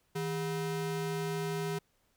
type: ring-modulated tone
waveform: square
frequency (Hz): 282.8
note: C#4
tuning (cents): +35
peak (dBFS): -30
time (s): 0.15-1.79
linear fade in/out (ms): 10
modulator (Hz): 122
effects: pink hiss -73 dBFS RMS until 2.16 s